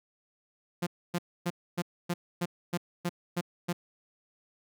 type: tone bursts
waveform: sawtooth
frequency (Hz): 174.61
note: F3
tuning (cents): 0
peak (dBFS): -24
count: 10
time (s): 0.82-3.73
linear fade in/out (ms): 10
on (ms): 48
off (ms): 270
effects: none